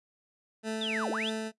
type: tone with tremolo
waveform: 20% pulse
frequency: 219.9 Hz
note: A3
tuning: 1 cent flat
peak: -26 dBFS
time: 0.63-1.52 s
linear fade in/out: 50 ms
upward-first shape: sine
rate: 3.3 Hz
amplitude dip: 25%
type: linear two-way sweep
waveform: sine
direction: down then up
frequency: 3732 to 263.1 to 3732 Hz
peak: -31 dBFS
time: 0.81-1.3 s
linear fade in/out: 5 ms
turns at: 1.1 s
effects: noise-tail reverb RT60 0.1 s tail -19 dB re dry + resampled to 24000 Hz